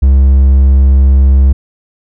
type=tone with hard clipping; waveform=triangle; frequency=67.4 Hz; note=C#2; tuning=48 cents flat; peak=-4 dBFS; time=0.02-1.53 s; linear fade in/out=10 ms; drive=6 dB; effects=none